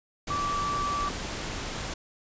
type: tone in noise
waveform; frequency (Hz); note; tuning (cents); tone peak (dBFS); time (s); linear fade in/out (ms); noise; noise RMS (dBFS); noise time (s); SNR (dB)
sine; 1159; D6; -23; -27; 0.3-1.09; 5; pink; -34; 0.27-1.94; +4
effects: resampled to 16000 Hz